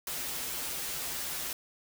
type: noise with comb filter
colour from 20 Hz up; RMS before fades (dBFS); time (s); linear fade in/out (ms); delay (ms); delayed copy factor
white; -36; 0.07-1.53; 2; 9.5; -0.7
effects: none